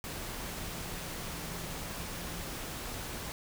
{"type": "tone in noise", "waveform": "sine", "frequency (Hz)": 172, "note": "F3", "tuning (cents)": -26, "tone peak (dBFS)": -48, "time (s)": [0.52, 2.43], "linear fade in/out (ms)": 0, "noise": "pink", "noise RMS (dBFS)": -40, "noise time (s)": [0.04, 3.32], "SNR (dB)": -11, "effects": []}